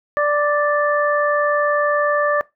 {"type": "harmonic tone", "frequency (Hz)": 587.3, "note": "D5", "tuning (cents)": 0, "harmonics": [1, 2, 3], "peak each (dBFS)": [-17, -20, -22], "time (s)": [0.17, 2.41], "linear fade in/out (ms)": 0, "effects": ["noise-tail reverb RT60 0.2 s tail -21 dB re dry"]}